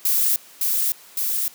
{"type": "noise with echo", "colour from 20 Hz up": "violet", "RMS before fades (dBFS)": -19, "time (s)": [0.05, 0.36], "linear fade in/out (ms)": 2, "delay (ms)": 560, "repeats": 2, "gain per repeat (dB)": -2, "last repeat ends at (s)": 1.48, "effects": ["white hiss -47 dBFS RMS until 1.54 s", "high-pass 200 Hz 12 dB/octave"]}